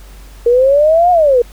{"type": "exponential two-way sweep", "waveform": "sine", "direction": "up then down", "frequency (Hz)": [466.2, 728, 466.2], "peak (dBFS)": -6, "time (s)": [0.46, 1.42], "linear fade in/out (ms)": 5, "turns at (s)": 1.11, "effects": ["added 48 Hz sine -33 dBFS peak until 1.52 s", "pink hiss -43 dBFS RMS until 1.52 s"]}